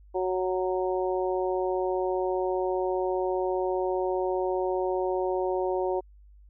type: harmonic tone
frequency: 185 Hz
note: F#3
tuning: in tune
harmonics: 2 / 3 / 4 / 5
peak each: -27 / -31 / -33 / -35 dBFS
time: 0.14-6.01 s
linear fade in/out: 20 ms
effects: added 50 Hz sine -50 dBFS peak until 6.49 s